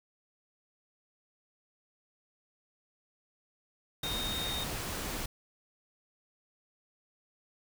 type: tone in noise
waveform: sine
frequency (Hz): 3700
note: A#7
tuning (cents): -14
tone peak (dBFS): -35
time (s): 4.03-4.64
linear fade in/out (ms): 5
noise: pink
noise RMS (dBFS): -37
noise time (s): 4.03-5.26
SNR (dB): -1
effects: none